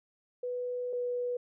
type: tone pair in turn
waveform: sine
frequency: 493.9 / 490.2 Hz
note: B4 / B4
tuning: 0 / -13 cents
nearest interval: unison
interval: 13 cents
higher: first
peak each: -32 / -30 dBFS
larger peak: second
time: 0.43-0.93 / 0.93-1.37 s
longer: first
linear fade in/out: 5 ms
effects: none